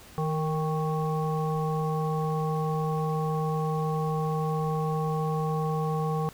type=harmonic tone with a mistuned harmonic; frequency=157.6 Hz; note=D#3; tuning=23 cents sharp; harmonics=1 / 3 / 5 / 7; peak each=-27 / -32 / -34 / -35 dBFS; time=0.18-6.29 s; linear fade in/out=0 ms; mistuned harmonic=3; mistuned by=-34 cents; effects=pink hiss -50 dBFS RMS until 6.33 s